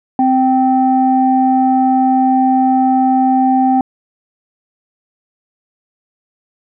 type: tone pair together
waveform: sine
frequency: 260 / 779.1 Hz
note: C4 / G5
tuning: -11 / -11 cents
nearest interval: octave + perfect fifth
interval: 1900 cents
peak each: -11 dBFS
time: 0.19-3.81 s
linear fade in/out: 2 ms
effects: tanh soft clip ceiling -1 dBFS